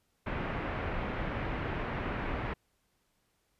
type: low-pass noise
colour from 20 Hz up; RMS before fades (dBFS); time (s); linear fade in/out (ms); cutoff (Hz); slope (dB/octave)
pink; -35; 0.26-2.54; 10; 2400; 24
effects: pink hiss -75 dBFS RMS until 3.59 s + resampled to 32000 Hz